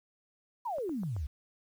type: exponential sweep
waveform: sine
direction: down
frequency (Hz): 1020 to 61.74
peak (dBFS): -32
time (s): 0.65-1.27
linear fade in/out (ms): 10
type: clicks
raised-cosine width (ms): 1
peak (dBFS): -33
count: 4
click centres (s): 0.784 / 0.894 / 1.034 / 1.165
effects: 10-bit